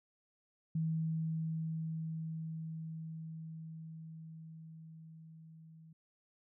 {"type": "tone with level ramp", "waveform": "sine", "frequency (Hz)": 160.7, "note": "E3", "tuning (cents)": -44, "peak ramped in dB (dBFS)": [-31, -54], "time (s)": [0.75, 5.93], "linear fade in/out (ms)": 5, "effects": []}